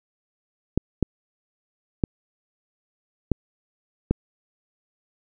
clicks, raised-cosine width 3 ms, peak -6 dBFS, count 5, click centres 0.776 / 1.027 / 2.038 / 3.317 / 4.11 s, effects none

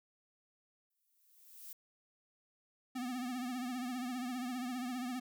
violet noise with exponential growth, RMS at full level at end -47 dBFS, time 0.9-1.73 s, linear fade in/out 5 ms, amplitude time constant 180 ms
square tone with vibrato, 250 Hz, B3, 21 cents sharp, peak -38 dBFS, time 2.95-5.2 s, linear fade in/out 10 ms, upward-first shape triangle, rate 15 Hz, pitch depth 87 cents each way
effects none

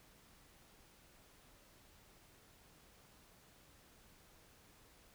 silence, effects pink hiss -65 dBFS RMS until 5.14 s

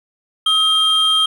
triangle tone pair together, 1275 / 3191 Hz, D#6 / G7, +42 / +30 cents, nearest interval octave + major third, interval 1588 cents, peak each -19 / -11 dBFS, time 0.46-1.26 s, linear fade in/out 5 ms, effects none

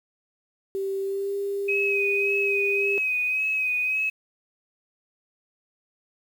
sine tone with pitch glide, 389.5 to 399.3 Hz, G4 to G4, -11 to +32 cents, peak -25 dBFS, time 0.75-2.98 s, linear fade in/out 0 ms, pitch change +43 cents, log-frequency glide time 1.01-1.35 s
sine tone with vibrato, 2527 Hz, D#7, 26 cents sharp, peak -22 dBFS, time 1.68-4.1 s, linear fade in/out 10 ms, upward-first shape sine, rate 1.8 Hz, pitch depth 33 cents each way
effects 8-bit

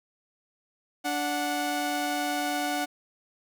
sawtooth tone pair together, 291.7 / 735 Hz, D4 / F#5, -12 / -12 cents, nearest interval octave + major third, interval 1600 cents, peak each -27 / -25 dBFS, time 1.04-2.86 s, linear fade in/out 20 ms, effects none

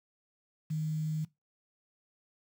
sine tone with quantisation, 155.56 Hz, D#3, in tune, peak -30 dBFS, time 0.7-1.25 s, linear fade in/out 10 ms, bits 9, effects noise-tail reverb RT60 0.2 s tail -20 dB re dry

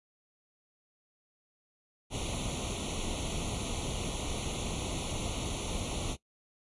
pink noise with comb filter, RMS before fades -35 dBFS, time 2.1-6.17 s, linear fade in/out 50 ms, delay 0.3 ms, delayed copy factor +1, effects noise-tail reverb RT60 0.1 s tail -19 dB re dry + resampled to 24000 Hz

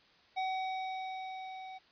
square tone with level ramp, 755 Hz, F#5, 35 cents sharp, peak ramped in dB -32 to -45 dBFS, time 0.36-1.79 s, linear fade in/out 20 ms, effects white hiss -64 dBFS RMS until 1.91 s + resampled to 11025 Hz

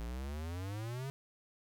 square exponential sweep, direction up, 55.5 to 139.7 Hz, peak -39 dBFS, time 0-1.1 s, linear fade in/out 0 ms, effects none

